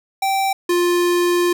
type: tone pair in turn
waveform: square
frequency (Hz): 778 / 351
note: G5 / F4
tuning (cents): -13 / +9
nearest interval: octave + major second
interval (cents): 1378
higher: first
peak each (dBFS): -17 / -15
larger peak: second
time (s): 0.22-0.53 / 0.69-1.53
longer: second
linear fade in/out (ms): 5
effects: none